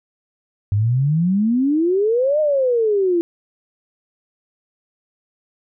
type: exponential two-way sweep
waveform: sine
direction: up then down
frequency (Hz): 98 to 622.3 to 333.9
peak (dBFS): -14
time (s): 0.72-3.21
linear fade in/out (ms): 0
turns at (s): 2.4
effects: none